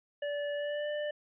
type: tone with pitch glide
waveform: square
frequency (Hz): 580 to 594.2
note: D5 to D5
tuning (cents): -22 to +20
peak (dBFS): -33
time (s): 0.22-1.11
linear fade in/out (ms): 5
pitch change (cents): +42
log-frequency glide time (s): 0.55-0.89
effects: resampled to 8000 Hz